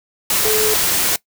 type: tone in noise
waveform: sine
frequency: 431.8 Hz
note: A4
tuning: 33 cents flat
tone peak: -17 dBFS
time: 0.45-0.74 s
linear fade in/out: 2 ms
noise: white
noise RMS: -17 dBFS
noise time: 0.3-1.16 s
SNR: -3 dB
effects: noise-tail reverb RT60 0.1 s tail -20 dB re dry